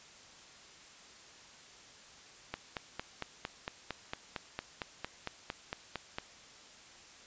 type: click train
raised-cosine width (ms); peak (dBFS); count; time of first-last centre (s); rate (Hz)
0.3; -20; 17; 2.54-6.185; 4.39
effects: white hiss -55 dBFS RMS until 7.26 s + resampled to 16000 Hz